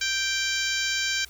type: harmonic tone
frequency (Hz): 784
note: G5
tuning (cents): 0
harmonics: 2 / 3 / 4 / 5 / 6 / 7 / 8 / 9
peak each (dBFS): -29 / -31 / -32 / -33 / -34 / -34 / -35 / -36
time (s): 0.01-1.25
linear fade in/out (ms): 5
effects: added 60 Hz sine -51 dBFS peak until 1.29 s + white hiss -51 dBFS RMS until 1.29 s